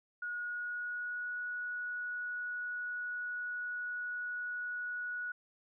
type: tone with pitch glide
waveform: sine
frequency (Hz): 1448 to 1464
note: F#6 to F#6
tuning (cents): -38 to -19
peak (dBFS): -36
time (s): 0.22-5.32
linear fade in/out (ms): 5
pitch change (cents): +19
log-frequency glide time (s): 0.43-1.37
effects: none